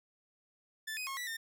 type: tone with pitch steps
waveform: sawtooth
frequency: 1757 / 2506 / 1084 / 1959 / 1815 Hz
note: A6 / D#7 / C#6 / B6 / A#6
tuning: -3 / +12 / -39 / -15 / -47 cents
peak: -34 dBFS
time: 0.87-1.37 s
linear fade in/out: 10 ms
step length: 100 ms
effects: none